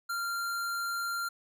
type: tone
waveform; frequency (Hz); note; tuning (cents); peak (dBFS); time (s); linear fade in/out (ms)
square; 1386; F6; -14; -32; 0.09-1.29; 10
effects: none